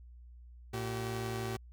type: tone pair together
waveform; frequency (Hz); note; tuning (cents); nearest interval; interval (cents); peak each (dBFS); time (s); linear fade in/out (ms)
sawtooth; 113.69 / 382.4; A#2 / G4; -43 / -43; octave + major sixth; 2100; -33 / -35; 0.73-1.57; 10
effects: added 60 Hz sine -50 dBFS peak until 1.72 s